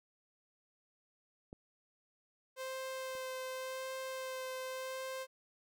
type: clicks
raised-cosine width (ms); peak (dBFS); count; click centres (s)
2; -35 / -45; 2; 1.529 / 3.152
type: tone with vibrato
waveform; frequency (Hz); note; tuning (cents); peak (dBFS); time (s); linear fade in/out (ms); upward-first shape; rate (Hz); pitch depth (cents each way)
sawtooth; 521; C5; -7; -36; 2.56-5.27; 50; sine; 0.88; 12
effects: none